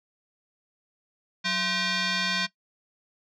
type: tone with frequency modulation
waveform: sine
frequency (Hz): 1046.5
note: C6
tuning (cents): 0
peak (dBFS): -23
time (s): 1.44-2.47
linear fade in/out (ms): 20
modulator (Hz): 862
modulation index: 4.8
effects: noise-tail reverb RT60 0.1 s tail -18 dB re dry + tanh soft clip ceiling -19 dBFS